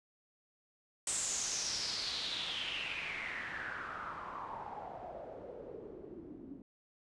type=noise with low-pass filter sweep; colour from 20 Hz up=white; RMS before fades=-41 dBFS; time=1.07-6.62 s; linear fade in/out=2 ms; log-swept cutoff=8200 to 260 Hz; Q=5.4; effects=resampled to 24000 Hz